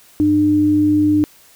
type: tone pair together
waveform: sine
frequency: 100.5 / 301.2 Hz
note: G2 / D4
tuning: +44 / +44 cents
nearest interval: octave + perfect fifth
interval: 1900 cents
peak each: -23 / -11 dBFS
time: 0.2-1.24 s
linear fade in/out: 0 ms
effects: white hiss -48 dBFS RMS until 1.55 s